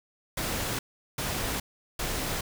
pink noise bursts, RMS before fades -31 dBFS, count 3, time 0.37-2.41 s, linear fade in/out 5 ms, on 420 ms, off 390 ms, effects none

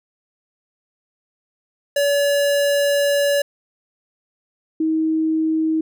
square / sine tone pair in turn, 570 / 317.6 Hz, C#5 / D#4, +48 / +36 cents, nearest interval minor seventh, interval 1012 cents, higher first, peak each -16 dBFS, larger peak neither, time 1.96-3.42 / 4.8-5.81 s, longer first, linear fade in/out 5 ms, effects none

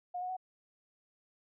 sine tone with pitch steps, 717 / 730.8 / 744.9 Hz, F5 / F#5 / F#5, +45 / -22 / +11 cents, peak -35 dBFS, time 0.14-0.368 s, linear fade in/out 10 ms, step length 76 ms, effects none

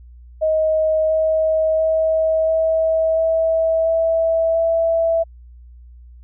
sine tone with pitch steps, 629 / 634.1 / 639.3 / 644.4 / 649.7 / 655 / 660.3 Hz, D#5 / D#5 / D#5 / E5 / E5 / E5 / E5, +19 / +33 / +47 / -39 / -25 / -11 / +3 cents, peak -14 dBFS, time 0.41-5.24 s, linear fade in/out 20 ms, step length 690 ms, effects added 60 Hz sine -39 dBFS peak until 6.23 s

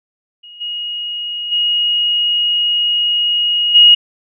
sine tone with level steps, 2881 Hz, F#7, 47 cents flat, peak -34 / -20 / -12 / -3 dBFS, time 0.43-3.95 s, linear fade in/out 10 ms, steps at 0.6 / 1.51 / 3.74 s, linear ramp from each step 20 ms, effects none

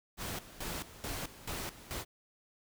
pink noise with tremolo, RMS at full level -39 dBFS, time 0.17-2.05 s, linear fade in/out 50 ms, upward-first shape square, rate 2.3 Hz, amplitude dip 80%, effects none

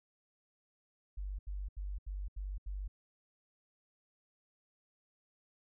sine tone bursts, 48.54 Hz, G1, 16 cents flat, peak -37 dBFS, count 6, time 1.17-2.88 s, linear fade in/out 10 ms, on 220 ms, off 78 ms, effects none

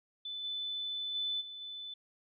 sine tone with level steps, 3506 Hz, A7, 7 cents flat, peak -38 / -35 / -32 / -43 / -41 dBFS, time 0.25-1.94 s, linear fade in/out 5 ms, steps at 0.43 / 1.14 / 1.4 / 1.6 s, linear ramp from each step 20 ms, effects none

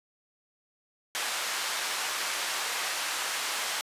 pink band-pass noise, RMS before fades -32 dBFS, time 1.15-3.81 s, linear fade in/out 0 ms, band 990 to 9800 Hz, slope 12 dB/octave, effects resampled to 32000 Hz

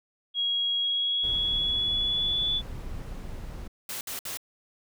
sine tone with pitch glide, 3300 to 3456 Hz, G#7 to A7, -12 to -32 cents, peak -24 dBFS, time 0.34-2.62 s, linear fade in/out 50 ms, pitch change +80 cents, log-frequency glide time 0.81-2.51 s
brown noise, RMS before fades -37 dBFS, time 1.23-3.68 s, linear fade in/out 10 ms
white noise bursts, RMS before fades -35 dBFS, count 3, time 3.89-4.372 s, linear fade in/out 2 ms, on 120 ms, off 61 ms
effects none

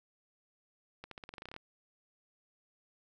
accelerating click train, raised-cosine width 0.3 ms, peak -29 dBFS, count 13, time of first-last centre 1.04-1.564 s, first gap 73 ms, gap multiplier 0.9, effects none

